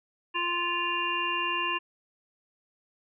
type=harmonic tone; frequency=347.9 Hz; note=F4; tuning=7 cents flat; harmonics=1 / 3 / 5 / 7 / 8; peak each=-38 / -30 / -36 / -38 / -30 dBFS; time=0.34-1.79 s; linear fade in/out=20 ms; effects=none